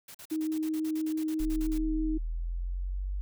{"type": "noise bursts", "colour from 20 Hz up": "white", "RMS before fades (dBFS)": -47, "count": 16, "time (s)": [0.08, 1.781], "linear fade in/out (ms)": 5, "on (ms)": 66, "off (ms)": 43}
{"type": "tone with vibrato", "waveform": "sine", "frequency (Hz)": 313.8, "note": "D#4", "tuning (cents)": 15, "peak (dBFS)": -28, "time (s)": [0.31, 2.18], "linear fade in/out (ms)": 10, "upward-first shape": "triangle", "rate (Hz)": 6, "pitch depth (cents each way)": 9}
{"type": "exponential sweep", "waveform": "sine", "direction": "up", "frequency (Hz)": [34.65, 49], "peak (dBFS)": -30, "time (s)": [1.4, 3.21], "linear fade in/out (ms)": 0}
{"effects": []}